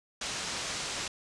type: low-pass noise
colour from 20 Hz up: white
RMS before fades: -36 dBFS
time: 0.21-1.08 s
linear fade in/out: 5 ms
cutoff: 7200 Hz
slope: 24 dB/octave
effects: resampled to 24000 Hz